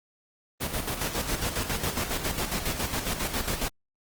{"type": "noise with tremolo", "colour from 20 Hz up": "pink", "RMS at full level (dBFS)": -28, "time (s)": [0.6, 3.69], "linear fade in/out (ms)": 20, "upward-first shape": "square", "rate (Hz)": 7.3, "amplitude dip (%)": 55, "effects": ["Opus 24 kbps"]}